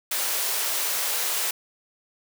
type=high-pass noise; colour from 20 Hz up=white; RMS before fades=-26 dBFS; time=0.11-1.51 s; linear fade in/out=5 ms; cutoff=390 Hz; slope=24 dB/octave; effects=none